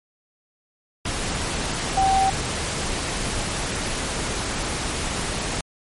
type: tone in noise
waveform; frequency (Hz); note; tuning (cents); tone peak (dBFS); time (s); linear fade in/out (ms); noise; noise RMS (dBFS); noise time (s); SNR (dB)
sine; 772; G5; -27; -16; 1.97-2.3; 5; pink; -26; 1.05-5.61; +7
effects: MP3 48 kbps